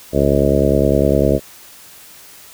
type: harmonic tone with a mistuned harmonic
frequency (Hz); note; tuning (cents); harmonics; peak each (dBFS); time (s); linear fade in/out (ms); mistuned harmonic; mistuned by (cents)
69.9; C#2; +15; 1 / 2 / 3 / 4 / 5 / 6 / 7 / 8 / 9; -20 / -20 / -20 / -20 / -20 / -20 / -20 / -20 / -20; 0.12-1.4; 50; 1; -26
effects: white hiss -41 dBFS RMS until 2.53 s